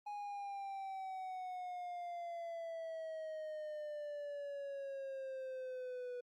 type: exponential sweep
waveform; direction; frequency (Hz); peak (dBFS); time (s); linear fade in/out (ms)
triangle; down; 830.6 to 490; -40; 0.06-6.21; 10
effects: Opus 48 kbps